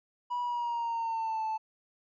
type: tone with pitch glide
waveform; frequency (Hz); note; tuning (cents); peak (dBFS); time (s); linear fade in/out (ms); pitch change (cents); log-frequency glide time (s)
triangle; 974 to 877.8; B5 to A5; -24 to -4; -27; 0.3-1.58; 20; -180; 0.41-1.44
effects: tanh soft clip ceiling -25 dBFS + resampled to 16000 Hz